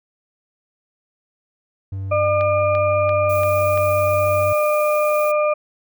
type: tone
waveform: triangle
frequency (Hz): 96.7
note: G2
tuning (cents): -23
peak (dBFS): -22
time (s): 1.92-4.53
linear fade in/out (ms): 5
type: harmonic tone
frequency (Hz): 602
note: D5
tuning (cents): +43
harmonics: 1 / 2 / 4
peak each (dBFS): -16 / -22 / -28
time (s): 2.11-5.54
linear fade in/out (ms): 10
type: click train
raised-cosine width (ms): 0.3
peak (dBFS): -17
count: 5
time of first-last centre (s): 2.41-3.775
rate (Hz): 2.93
type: noise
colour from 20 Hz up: violet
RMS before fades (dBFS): -34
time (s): 3.29-5.32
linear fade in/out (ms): 10
effects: none